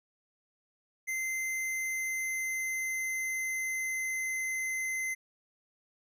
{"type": "tone with pitch glide", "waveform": "square", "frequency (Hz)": [2074, 2061], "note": ["C7", "C7"], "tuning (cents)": [-16, -27], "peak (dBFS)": -32, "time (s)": [1.07, 5.15], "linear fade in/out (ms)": 20, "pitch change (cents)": -11, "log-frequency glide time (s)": [1.39, 4.35], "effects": []}